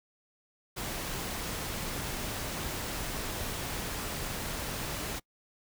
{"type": "noise", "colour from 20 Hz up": "pink", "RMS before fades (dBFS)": -36, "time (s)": [0.76, 5.2], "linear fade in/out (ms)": 20, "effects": ["noise-tail reverb RT60 0.1 s tail -25 dB re dry"]}